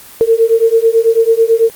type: beating tone pair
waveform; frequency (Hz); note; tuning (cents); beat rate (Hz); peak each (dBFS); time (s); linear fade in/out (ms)
sine; 449.9 / 459; A4 / A#4; +39 / -27; 9.1; -10; 0.21-1.7; 0
effects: white hiss -36 dBFS RMS until 1.75 s + Opus 24 kbps